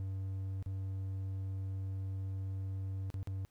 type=tone with dropouts; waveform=triangle; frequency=96 Hz; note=G2; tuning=36 cents flat; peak=-34 dBFS; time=0-3.45 s; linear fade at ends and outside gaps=0 ms; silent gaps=0.626-0.661 / 3.102-3.142 / 3.23-3.273 s; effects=pink hiss -75 dBFS RMS until 3.5 s